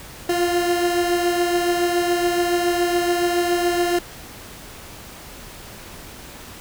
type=beating tone pair; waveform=30% pulse; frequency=348.6 / 355.7 Hz; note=F4 / F4; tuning=-3 / +32 cents; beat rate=7.1 Hz; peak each=-16 / -23 dBFS; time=0.29-3.99 s; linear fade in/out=5 ms; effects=pink hiss -39 dBFS RMS until 6.6 s